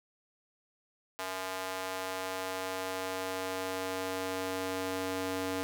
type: tone with high-pass filter sweep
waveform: square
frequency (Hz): 93.7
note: F#2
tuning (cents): +22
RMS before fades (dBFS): -36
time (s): 1.19-5.63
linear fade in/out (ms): 0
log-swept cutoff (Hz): 740 to 330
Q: 1.1
effects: none